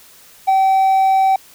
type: tone with ADSR envelope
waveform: triangle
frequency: 769 Hz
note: G5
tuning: 33 cents flat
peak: -5 dBFS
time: 0.47-1.36 s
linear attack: 22 ms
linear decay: 5 ms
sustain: -3 dB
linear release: 4 ms
effects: tanh soft clip ceiling -3 dBFS + white hiss -45 dBFS RMS until 1.54 s